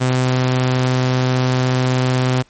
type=tone; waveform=sawtooth; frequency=127.8 Hz; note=C3; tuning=40 cents flat; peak=-10 dBFS; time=0-2.43 s; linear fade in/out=20 ms; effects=pink hiss -53 dBFS RMS until 2.49 s + MP3 32 kbps